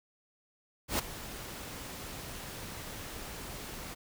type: noise with ADSR envelope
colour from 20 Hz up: pink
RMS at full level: -28 dBFS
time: 0.88-3.95 s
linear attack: 110 ms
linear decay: 9 ms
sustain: -15 dB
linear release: 21 ms
effects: none